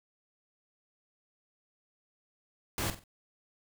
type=noise with echo; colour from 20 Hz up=pink; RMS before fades=-33 dBFS; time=2.78-2.9 s; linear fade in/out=0 ms; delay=46 ms; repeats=3; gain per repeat=-10 dB; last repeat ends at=3.038 s; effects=none